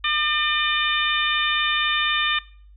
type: harmonic tone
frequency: 602 Hz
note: D5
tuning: 43 cents sharp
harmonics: 2 / 3 / 4 / 5 / 6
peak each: -26 / -26 / -26 / -26 / -26 dBFS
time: 0.04-2.39 s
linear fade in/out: 5 ms
effects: noise-tail reverb RT60 0.5 s tail -20 dB re dry + added 50 Hz sine -45 dBFS peak until 2.76 s